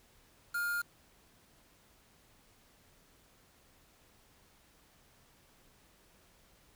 triangle tone with quantisation, 1411 Hz, F6, 17 cents sharp, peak -30 dBFS, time 0.54-0.82 s, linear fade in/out 10 ms, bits 7, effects pink hiss -65 dBFS RMS until 6.75 s

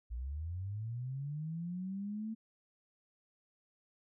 sine linear sweep, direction up, 55 to 224.6 Hz, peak -37 dBFS, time 0.1-2.35 s, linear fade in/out 20 ms, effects none

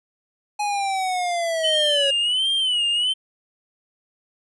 square linear sweep, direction down, 838 to 549 Hz, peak -22 dBFS, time 0.59-2.11 s, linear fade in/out 10 ms
triangle tone with vibrato, 2996 Hz, F#7, 21 cents sharp, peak -17 dBFS, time 1.63-3.14 s, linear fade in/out 20 ms, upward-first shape sine, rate 1.4 Hz, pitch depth 110 cents each way
effects resampled to 24000 Hz

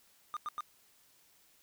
triangle tone bursts, 1214 Hz, D#6, 43 cents flat, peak -33 dBFS, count 3, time 0.34-0.607 s, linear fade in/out 0 ms, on 27 ms, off 93 ms, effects white hiss -66 dBFS RMS until 1.62 s

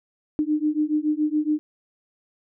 sine beating tone pair, 300 / 307.1 Hz, D4 / D#4, +37 / -23 cents, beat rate 7.1 Hz, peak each -23 dBFS, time 0.39-1.59 s, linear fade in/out 0 ms, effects none

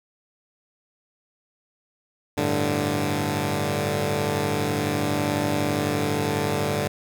10% pulse chord, G suspended second, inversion none, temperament equal, 98 / 110 / 146.83 Hz, G2 / A2 / D3, 0 / 0 / 0 cents, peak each -19 / -21 / -17 dBFS, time 2.37-6.88 s, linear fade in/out 10 ms, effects none

